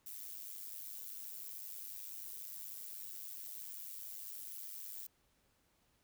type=noise with amplitude modulation; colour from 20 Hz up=violet; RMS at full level=-44 dBFS; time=0.06-5.07 s; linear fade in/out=5 ms; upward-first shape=sine; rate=100 Hz; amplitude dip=80%; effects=pink hiss -75 dBFS RMS until 6.03 s